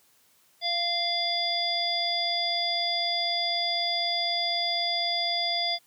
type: harmonic tone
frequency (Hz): 692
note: F5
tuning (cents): -16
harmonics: 1 / 3 / 5 / 7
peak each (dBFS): -31 / -34 / -29 / -29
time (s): 0.61-5.79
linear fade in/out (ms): 50
effects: white hiss -63 dBFS RMS until 5.86 s + high-pass 80 Hz 12 dB/octave